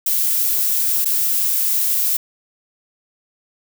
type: noise with dropouts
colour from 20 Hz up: violet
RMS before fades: -18 dBFS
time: 0.06-2.17 s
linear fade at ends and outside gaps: 5 ms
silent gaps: 1.047-1.055 s
effects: none